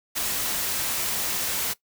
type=noise; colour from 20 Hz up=white; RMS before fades=-27 dBFS; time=0.15-1.74 s; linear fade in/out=20 ms; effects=noise-tail reverb RT60 0.1 s tail -18 dB re dry